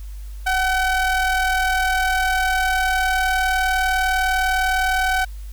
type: ring-modulated tone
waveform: square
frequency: 383.3 Hz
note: G4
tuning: 39 cents flat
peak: -15 dBFS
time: 0.46-5.25 s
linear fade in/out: 10 ms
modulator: 1130 Hz
effects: added 50 Hz sine -30 dBFS peak until 5.52 s + white hiss -51 dBFS RMS until 5.52 s